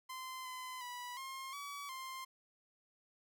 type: tone with pitch steps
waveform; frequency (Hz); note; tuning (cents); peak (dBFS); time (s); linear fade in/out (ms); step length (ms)
sawtooth; 1035 / 1021 / 981 / 1066 / 1140 / 1051; C6 / C6 / B5 / C6 / C#6 / C6; -19 / -43 / -12 / +32 / +48 / +7; -40; 0.09-2.25; 10; 360
effects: none